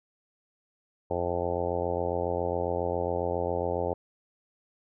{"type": "harmonic tone", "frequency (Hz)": 87.31, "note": "F2", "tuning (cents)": 0, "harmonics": [1, 2, 3, 4, 5, 6, 7, 8, 9, 10], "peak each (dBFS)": [-36, -41, -41, -37, -33, -32, -35, -39, -37, -39], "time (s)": [1.1, 3.94], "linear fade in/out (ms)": 10, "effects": []}